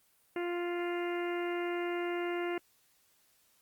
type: harmonic tone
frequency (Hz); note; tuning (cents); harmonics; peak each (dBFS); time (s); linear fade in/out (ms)
349.2; F4; 0; 1 / 2 / 3 / 4 / 5 / 6 / 7 / 8; -33 / -41 / -46 / -45 / -47 / -44 / -52 / -49; 0.36-2.58; 2
effects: white hiss -69 dBFS RMS until 3.61 s + Opus 32 kbps